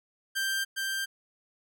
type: tone with echo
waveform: sawtooth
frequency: 1576 Hz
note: G6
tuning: 9 cents sharp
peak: -24 dBFS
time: 0.35-0.65 s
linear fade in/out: 20 ms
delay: 410 ms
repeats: 1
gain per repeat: -2 dB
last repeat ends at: 1.06 s
effects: none